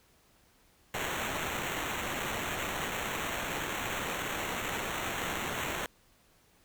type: noise with sample-and-hold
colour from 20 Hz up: violet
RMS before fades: -35 dBFS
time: 0.94-5.86 s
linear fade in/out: 2 ms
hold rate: 4900 Hz
effects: pink hiss -65 dBFS RMS until 6.64 s